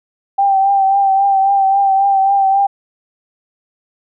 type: tone with vibrato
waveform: sine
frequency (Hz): 784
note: G5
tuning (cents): 0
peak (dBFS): -9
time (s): 0.38-2.67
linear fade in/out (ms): 10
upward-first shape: triangle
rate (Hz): 3.7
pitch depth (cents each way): 38
effects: none